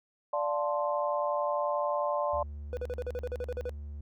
sine chord, D minor seventh, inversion none, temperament equal, 587.3 / 698.5 / 880 / 1046.5 Hz, D5 / F5 / A5 / C6, 0 / 0 / 0 / 0 cents, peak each -30 / -36 / -35 / -33 dBFS, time 0.33-2.43 s, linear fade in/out 5 ms
triangle tone with vibrato, 73 Hz, D2, 10 cents flat, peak -36 dBFS, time 2.33-4.01 s, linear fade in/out 5 ms, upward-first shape sine, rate 18 Hz, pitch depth 15 cents each way
triangle tone bursts, 493.9 Hz, B4, in tune, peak -30 dBFS, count 12, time 2.73-3.694 s, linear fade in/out 0 ms, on 40 ms, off 44 ms
effects none

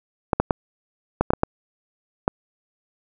clicks, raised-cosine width 1 ms, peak -3 dBFS, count 8, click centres 0.332 / 0.4 / 0.508 / 1.21 / 1.305 / 1.335 / 1.434 / 2.279 s, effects none

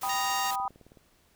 white noise, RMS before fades -39 dBFS, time 0.01-0.56 s, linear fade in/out 10 ms
sine chord, G augmented, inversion none, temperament equal, 784 / 987.8 / 1244.5 Hz, G5 / B5 / D#6, 0 / 0 / 0 cents, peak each -31 / -33 / -34 dBFS, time 0.03-0.68 s, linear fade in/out 2 ms
harmonic tone, 932.3 Hz, A#5, in tune, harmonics 2 / 3 / 4 / 5 / 6 / 7 / 8, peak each -36 / -38 / -39 / -40 / -41 / -41 / -42 dBFS, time 0.09-0.51 s, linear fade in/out 5 ms
click train, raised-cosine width 2 ms, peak -39 dBFS, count 8, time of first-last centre 0.6-0.972 s, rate 18.8 Hz
effects pink hiss -65 dBFS RMS until 1.35 s

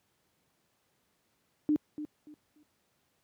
sine tone with echo, 300.6 Hz, D4, 40 cents sharp, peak -23 dBFS, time 1.69-1.76 s, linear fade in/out 0 ms, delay 290 ms, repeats 3, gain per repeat -12 dB, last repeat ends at 2.63 s, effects pink hiss -74 dBFS RMS until 3.23 s + high-pass 100 Hz 12 dB/octave

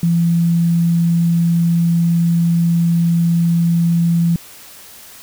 sine tone, 169.1 Hz, E3, 44 cents sharp, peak -11 dBFS, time 0.03-4.36 s, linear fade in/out 2 ms, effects white hiss -39 dBFS RMS until 5.22 s

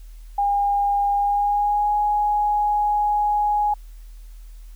sine tone with pitch glide, 809 to 832.2 Hz, G#5 to G#5, -46 to +3 cents, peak -17 dBFS, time 0.38-3.74 s, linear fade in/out 5 ms, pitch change +49 cents, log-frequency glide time 1.15-1.94 s, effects added 40 Hz sine -37 dBFS peak until 4.75 s + white hiss -58 dBFS RMS until 4.75 s

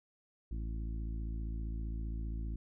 harmonic tone, 55.2 Hz, A1, 6 cents sharp, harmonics 1 / 2 / 3 / 4 / 5 / 6, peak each -36 / -47 / -50 / -51 / -53 / -55 dBFS, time 0.51-2.56 s, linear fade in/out 5 ms, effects none

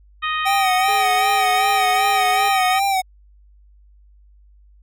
harmonic tone, 622.3 Hz, D#5, in tune, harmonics 2 / 3 / 4 / 5 / 6, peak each -22 / -26 / -28 / -30 / -32 dBFS, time 0.22-2.8 s, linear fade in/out 20 ms
square tone with vibrato, 764 Hz, G5, 45 cents flat, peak -17 dBFS, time 0.45-3.02 s, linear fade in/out 20 ms, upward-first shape sine, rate 2.6 Hz, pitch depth 68 cents each way
sawtooth tone with pitch glide, 421.1 to 417.7 Hz, G#4 to G#4, +24 to +10 cents, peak -25 dBFS, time 0.88-2.49 s, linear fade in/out 5 ms, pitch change -14 cents, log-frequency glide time 1.67-2.12 s
effects added 50 Hz sine -47 dBFS peak until 4.82 s

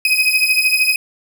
35% pulse beating tone pair, 2512 / 2525 Hz, D#7 / D#7, +16 / +25 cents, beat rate 13 Hz, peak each -14 dBFS, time 0.05-0.96 s, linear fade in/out 2 ms, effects none

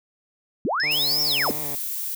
sine linear two-way sweep, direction up then down, 155.7 to 5588 to 155.7 Hz, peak -21 dBFS, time 0.65-1.51 s, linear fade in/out 0 ms, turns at 1.22 s
sine tone with tremolo, 5180 Hz, E8, 31 cents flat, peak -25 dBFS, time 0.8-1.5 s, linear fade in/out 0 ms, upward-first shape square, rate 10 Hz, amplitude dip 35%
10% pulse tone with vibrato, 146.83 Hz, D3, in tune, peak -26 dBFS, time 0.83-1.75 s, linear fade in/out 2 ms, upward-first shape square, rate 3.1 Hz, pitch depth 38 cents each way
violet noise, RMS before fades -29 dBFS, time 0.91-2.15 s, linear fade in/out 5 ms
effects none

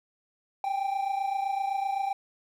triangle tone pair together, 781.2 / 809 Hz, G5 / G#5, -6 / -46 cents, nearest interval minor second, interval 60 cents, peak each -26 / -31 dBFS, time 0.64-2.13 s, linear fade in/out 2 ms, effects 10-bit

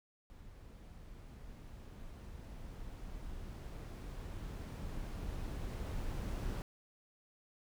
brown noise with level ramp, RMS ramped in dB -54 to -38 dBFS, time 0.3-6.62 s, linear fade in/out 0 ms, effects none

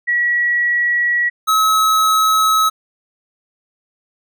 sine / square tone pair in turn, 1926 / 1285.5 Hz, B6 / E6, -44 / -44 cents, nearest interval perfect fifth, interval 700 cents, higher first, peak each -13 / -12 dBFS, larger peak second, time 0.07-1.3 / 1.47-2.7 s, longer neither, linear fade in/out 20 ms, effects none

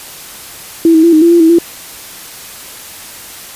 sine tone with pitch steps, 330.6 / 319.5 / 337.9 / 312 / 338.8 / 342.7 / 323.8 / 339.4 Hz, E4 / D#4 / E4 / D#4 / E4 / F4 / E4 / F4, +5 / +46 / +43 / +5 / +48 / -33 / -31 / -49 cents, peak -3 dBFS, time 0.85-1.586 s, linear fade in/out 2 ms, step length 92 ms, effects white hiss -30 dBFS RMS until 3.55 s + resampled to 32000 Hz

